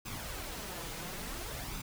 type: noise with flanger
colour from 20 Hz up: pink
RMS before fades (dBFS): -41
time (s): 0.05-1.82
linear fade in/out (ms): 10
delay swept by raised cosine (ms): 0.81 to 6.11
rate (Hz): 0.58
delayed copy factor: +0.55
effects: none

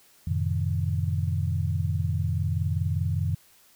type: chord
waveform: sine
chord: F# diminished seventh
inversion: none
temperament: equal with one note detuned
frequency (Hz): 90.39 / 110 / 130.81 / 155.56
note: F#2 / A2 / C3 / Eb3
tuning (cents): -40 / 0 / 0 / 0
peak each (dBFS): -26 / -31 / -32 / -30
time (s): 0.27-3.35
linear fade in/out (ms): 5
effects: white hiss -58 dBFS RMS until 3.75 s

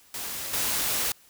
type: noise with level steps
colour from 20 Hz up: white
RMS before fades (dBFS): -34 / -27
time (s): 0.14-1.12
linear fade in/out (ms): 2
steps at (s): 0.53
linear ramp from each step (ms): 10
effects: white hiss -57 dBFS RMS until 1.29 s

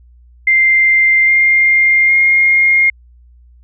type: tone with pitch steps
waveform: sine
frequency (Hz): 2093 / 2112 / 2132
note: C7 / C7 / C7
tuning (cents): 0 / +16 / +32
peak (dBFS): -7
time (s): 0.47-2.9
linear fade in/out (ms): 5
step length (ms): 810
effects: added 60 Hz sine -41 dBFS peak until 3.63 s

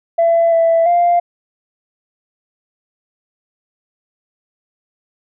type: tone with pitch steps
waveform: sine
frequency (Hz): 671 / 663 / 697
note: E5 / E5 / F5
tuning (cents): +31 / +10 / -4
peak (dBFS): -8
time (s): 0.18-1.2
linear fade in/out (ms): 10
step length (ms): 340
effects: tanh soft clip ceiling -6 dBFS

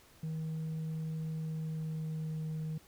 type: tone with pitch glide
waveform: sine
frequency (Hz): 158.8 to 156.98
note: D#3 to D#3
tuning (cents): +36 to +16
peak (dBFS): -32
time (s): 0.23-2.78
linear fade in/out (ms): 5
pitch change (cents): -20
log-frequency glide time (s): 1.23-2.43
effects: tanh soft clip ceiling -34 dBFS + pink hiss -61 dBFS RMS until 2.87 s

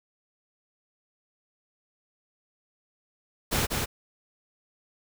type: noise with echo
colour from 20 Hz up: pink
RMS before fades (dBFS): -26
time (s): 3.51-3.67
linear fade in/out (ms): 20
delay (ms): 190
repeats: 1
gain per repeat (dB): -3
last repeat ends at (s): 3.86
effects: none

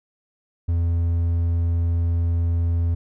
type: tone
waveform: triangle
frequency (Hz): 84.7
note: E2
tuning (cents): +48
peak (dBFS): -16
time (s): 0.68-2.95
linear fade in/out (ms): 10
effects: none

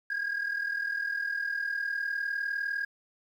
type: tone pair together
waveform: sine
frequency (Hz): 1621.4 / 1661.2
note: G#6 / G#6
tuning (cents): -42 / 0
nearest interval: unison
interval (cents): 42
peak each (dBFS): -29 / -32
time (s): 0.1-2.85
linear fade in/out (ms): 5
effects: tanh soft clip ceiling -26 dBFS + 10-bit

